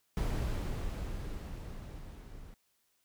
brown noise with level ramp, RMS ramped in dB -31 to -50 dBFS, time 0.17-2.54 s, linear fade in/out 0 ms, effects white hiss -75 dBFS RMS until 3.04 s

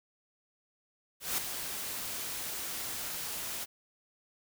white noise with ADSR envelope, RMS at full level -30 dBFS, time 1.2-3.66 s, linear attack 180 ms, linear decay 3 ms, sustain -8 dB, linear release 29 ms, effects none

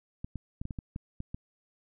clicks, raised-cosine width 5 ms, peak -24 dBFS, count 9, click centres 0.245 / 0.357 / 0.615 / 0.654 / 0.708 / 0.788 / 0.961 / 1.204 / 1.345 s, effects none

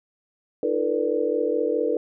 sine tone cluster, 306.8 / 341.3 / 444 / 488.8 / 583 Hz, D#4 / F4 / A4 / B4 / D5, -24 / -40 / +16 / -18 / -13 cents, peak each -29 / -31 / -25 / -24 / -32 dBFS, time 0.63-1.97 s, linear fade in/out 2 ms, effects none

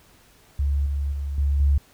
sine tone with level steps, 70.6 Hz, C#2, 32 cents sharp, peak -19 / -22 / -25 / -18 / -15 dBFS, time 0.59-1.78 s, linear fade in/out 5 ms, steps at 0.86 / 1.12 / 1.38 / 1.6 s, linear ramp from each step 2 ms, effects pink hiss -55 dBFS RMS until 1.93 s

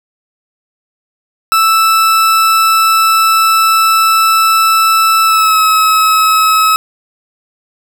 40% pulse tone with pitch glide, 1318.5 to 1286.9 Hz, E6 to E6, 0 to -42 cents, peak -6 dBFS, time 1.52-6.76 s, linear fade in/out 0 ms, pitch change -42 cents, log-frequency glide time 5.24-5.59 s, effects none

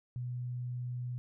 sine tone, 123.47 Hz, B2, in tune, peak -35 dBFS, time 0.16-1.18 s, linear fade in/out 0 ms, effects none

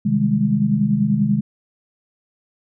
sine chord, Ab major seventh, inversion first, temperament equal with one note detuned, 130.81 / 155.56 / 197.48 / 207.7 Hz, C3 / Eb3 / G3 / Ab3, 0 / 0 / +13 / 0 cents, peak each -23 / -22 / -23 / -17 dBFS, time 0.05-1.41 s, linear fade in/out 10 ms, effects none

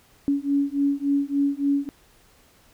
sine beating tone pair, 280 / 283.5 Hz, C#4 / C#4, +18 / +39 cents, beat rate 3.5 Hz, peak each -23 dBFS, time 0.28-1.89 s, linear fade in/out 0 ms, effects pink hiss -57 dBFS RMS until 2.73 s

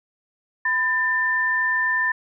sine tone pair together, 1002.4 / 1786 Hz, B5 / A6, +25 / +25 cents, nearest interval minor seventh, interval 1000 cents, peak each -27 / -19 dBFS, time 0.65-2.12 s, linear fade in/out 5 ms, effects none

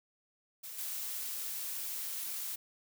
blue noise with level steps, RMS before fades -45 / -39 dBFS, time 0.63-2.56 s, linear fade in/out 10 ms, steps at 0.78 s, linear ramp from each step 5 ms, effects none

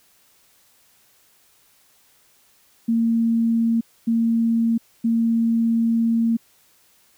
sine tone bursts at uneven times, 229.3 Hz, A#3, 28 cents flat, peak -16 dBFS, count 3, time 2.88-3.81 / 4.07-4.78 / 5.04-6.37 s, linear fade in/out 10 ms, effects white hiss -58 dBFS RMS until 7.17 s

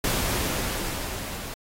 pink noise with level ramp, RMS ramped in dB -24 to -37 dBFS, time 0.04-1.54 s, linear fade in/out 2 ms, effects AAC 48 kbps

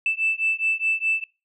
sine beating tone pair, 2641 / 2645.8 Hz, E7 / E7, +3 / +6 cents, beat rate 4.8 Hz, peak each -23 / -23 dBFS, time 0.06-1.24 s, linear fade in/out 2 ms, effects noise-tail reverb RT60 0.3 s tail -25 dB re dry + tanh soft clip ceiling -13 dBFS

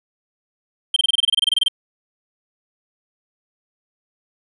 triangle tone bursts, 3151 Hz, G7, 8 cents sharp, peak -11 dBFS, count 16, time 0.94-1.683 s, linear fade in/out 5 ms, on 23 ms, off 25 ms, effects resampled to 24000 Hz

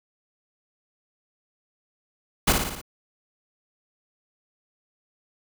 pink noise with echo, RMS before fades -18 dBFS, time 2.47-2.53 s, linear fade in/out 10 ms, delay 57 ms, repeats 5, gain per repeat -4 dB, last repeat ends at 2.815 s, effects none

